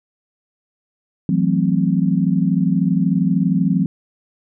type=chord; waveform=sine; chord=F# half-diminished seventh; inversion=third; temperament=equal with one note detuned; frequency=164.81 / 185 / 217.7 / 261.6 Hz; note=E3 / F#3 / A3 / C4; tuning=0 / 0 / -18 / 0 cents; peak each=-19 / -17 / -23 / -21 dBFS; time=1.29-3.86 s; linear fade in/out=2 ms; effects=none